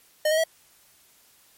square tone with pitch steps, 612 / 629.9 / 648.4 Hz, D#5 / D#5 / E5, -29 / +21 / -29 cents, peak -20 dBFS, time 0.25-0.439 s, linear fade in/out 5 ms, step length 63 ms, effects white hiss -58 dBFS RMS until 1.57 s + MP3 64 kbps

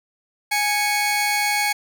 sawtooth tone pair together, 830.4 / 2217 Hz, G#5 / C#7, 0 / 0 cents, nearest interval octave + perfect fourth, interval 1700 cents, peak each -18 / -18 dBFS, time 0.51-1.73 s, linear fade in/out 10 ms, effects none

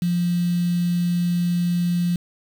sine tone with quantisation, 174.61 Hz, F3, in tune, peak -18 dBFS, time 0.02-2.16 s, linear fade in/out 2 ms, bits 6, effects none

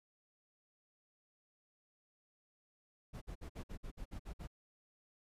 brown noise bursts, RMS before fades -45 dBFS, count 10, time 3.13-4.476 s, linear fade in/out 20 ms, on 86 ms, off 54 ms, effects resampled to 32000 Hz

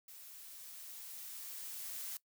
blue noise with level ramp, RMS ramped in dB -54 to -43 dBFS, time 0.08-2.17 s, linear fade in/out 2 ms, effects noise-tail reverb RT60 0.1 s tail -20 dB re dry

